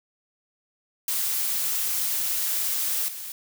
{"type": "noise with level steps", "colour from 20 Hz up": "blue", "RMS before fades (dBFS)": [-26, -36], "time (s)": [1.08, 3.32], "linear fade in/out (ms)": 2, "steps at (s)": 3.08, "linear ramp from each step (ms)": 5, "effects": []}